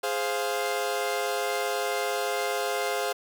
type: chord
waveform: sawtooth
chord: F minor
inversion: first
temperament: equal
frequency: 415.3 / 523.3 / 698.5 Hz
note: Ab4 / C5 / F5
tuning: 0 / 0 / 0 cents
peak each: -27 dBFS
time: 0.03-3.13 s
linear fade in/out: 10 ms
effects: none